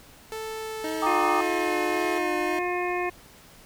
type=tone with pitch glide; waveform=sawtooth; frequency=440 to 429.7 Hz; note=A4 to A4; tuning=0 to -41 cents; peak=-28 dBFS; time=0.32-2.18 s; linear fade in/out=0 ms; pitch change=-41 cents; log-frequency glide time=0.59-1.89 s
type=tone with vibrato; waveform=25% pulse; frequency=311.1 Hz; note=D#4; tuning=in tune; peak=-26 dBFS; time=0.84-2.59 s; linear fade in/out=2 ms; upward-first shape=sine; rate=1.8 Hz; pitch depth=35 cents each way
type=chord; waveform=sine; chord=Eb major seventh; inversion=first; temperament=equal; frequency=784 / 932.3 / 1174.7 / 1244.5 Hz; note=G5 / Bb5 / D6 / Eb6; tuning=0 / 0 / 0 / 0 cents; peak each=-28 dBFS; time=1.02-1.41 s; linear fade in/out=5 ms
type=harmonic tone; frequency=356.8 Hz; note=F4; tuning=37 cents sharp; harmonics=1 / 2 / 3 / 5 / 6 / 7; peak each=-28 / -31 / -33 / -35 / -36 / -36 dBFS; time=1.06-3.1 s; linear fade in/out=10 ms
effects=pink hiss -51 dBFS RMS until 3.65 s